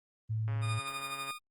sine tone, 109.8 Hz, A2, 3 cents flat, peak -30 dBFS, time 0.29-0.8 s, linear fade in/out 20 ms
click train, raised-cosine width 0.5 ms, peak -32 dBFS, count 115, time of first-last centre 0.48-1.306 s, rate 138 Hz
20% pulse tone with tremolo, 1224 Hz, D#6, 29 cents flat, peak -30 dBFS, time 0.61-1.39 s, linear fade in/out 50 ms, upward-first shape sine, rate 12 Hz, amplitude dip 55%
effects Opus 32 kbps

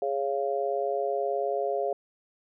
sine chord, Db major, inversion second, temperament just, 415.8 / 554.4 / 693 Hz, Ab4 / Db5 / F5, +2 / 0 / -14 cents, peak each -30 dBFS, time 0.02-1.93 s, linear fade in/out 2 ms, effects none

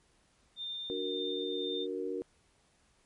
sine tone with tremolo, 3609 Hz, A7, 43 cents sharp, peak -36 dBFS, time 0.56-1.87 s, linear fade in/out 50 ms, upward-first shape triangle, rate 1.9 Hz, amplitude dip 30%
sine chord, D augmented, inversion none, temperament equal, 293.7 / 370 / 466.2 Hz, D4 / F#4 / A#4, 0 / 0 / 0 cents, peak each -40 / -37 / -37 dBFS, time 0.9-2.22 s, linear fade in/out 0 ms
effects pink hiss -69 dBFS RMS until 3.05 s + MP3 48 kbps

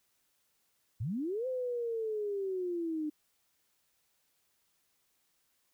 sine linear two-way sweep, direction up then down, 90.6 to 520 to 298.5 Hz, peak -32 dBFS, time 1-3.1 s, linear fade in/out 10 ms, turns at 1.47 s, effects white hiss -75 dBFS RMS until 5.73 s

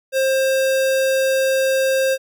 square tone, 531 Hz, C5, 25 cents sharp, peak -16 dBFS, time 0.12-2.18 s, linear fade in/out 50 ms, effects none

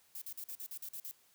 violet noise bursts, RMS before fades -44 dBFS, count 9, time 0.15-1.112 s, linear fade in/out 2 ms, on 66 ms, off 46 ms, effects white hiss -68 dBFS RMS until 1.34 s + high-pass 60 Hz 12 dB/octave

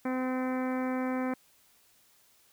harmonic tone, 256.7 Hz, C4, 33 cents flat, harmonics 1 / 2 / 3 / 4 / 5 / 6 / 7 / 8 / 9, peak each -30 / -36 / -40 / -42 / -44 / -46 / -47 / -48 / -49 dBFS, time 0.05-1.34 s, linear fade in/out 5 ms, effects white hiss -64 dBFS RMS until 2.52 s

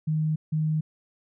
sine tone pair in turn, 155.56 / 155.56 Hz, D#3 / D#3, 0 / 0 cents, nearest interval unison, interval 0 cents, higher neither, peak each -22 dBFS, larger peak neither, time 0.07-0.36 / 0.52-0.81 s, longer neither, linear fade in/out 10 ms, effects none

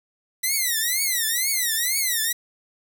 5% pulse tone with vibrato, 1975.5 Hz, B6, in tune, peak -11 dBFS, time 0.43-2.33 s, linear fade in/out 10 ms, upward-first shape triangle, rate 2.1 Hz, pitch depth 230 cents each way, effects 8-bit

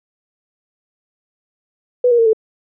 sine tone with pitch steps, 493.9 / 475.2 / 457.1 / 439.8 Hz, B4 / A#4 / A#4 / A4, 0 / +33 / -34 / -1 cents, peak -9 dBFS, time 2.04-2.332 s, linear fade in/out 5 ms, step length 73 ms, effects none

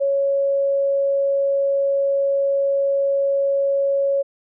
sine tone, 554.4 Hz, C#5, in tune, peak -16 dBFS, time 0-4.23 s, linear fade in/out 20 ms, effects none

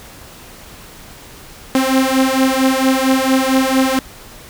sawtooth beating tone pair, 261.6 / 266 Hz, C4 / C4, 0 / +29 cents, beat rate 4.4 Hz, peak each -11 dBFS, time 1.75-3.99 s, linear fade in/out 2 ms, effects pink hiss -38 dBFS RMS until 4.49 s

